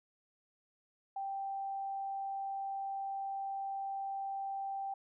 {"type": "tone", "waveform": "sine", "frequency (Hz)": 784, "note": "G5", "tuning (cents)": 0, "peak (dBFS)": -36, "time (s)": [1.16, 4.94], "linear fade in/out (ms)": 5, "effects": []}